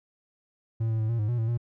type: tone with pitch steps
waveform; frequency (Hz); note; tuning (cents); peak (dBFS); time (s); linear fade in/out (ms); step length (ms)
triangle; 113 / 111.6 / 109.5 / 116.5 / 105.7 / 120.7 / 112.2 / 118.6; A2 / A2 / A2 / A#2 / G#2 / B2 / A2 / A#2; +47 / +25 / -8 / -1 / +31 / -39 / +34 / +30; -22; 0.8-1.576; 10; 97
effects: none